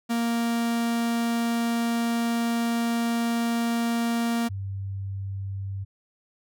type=tone pair in turn; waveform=45% pulse / sine; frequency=233.1 / 97.64 Hz; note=A#3 / G2; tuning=0 / -6 cents; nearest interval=octave + minor third; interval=1506 cents; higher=first; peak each=-23 / -29 dBFS; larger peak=first; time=0.09-4.49 / 4.49-5.85 s; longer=first; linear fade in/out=20 ms; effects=none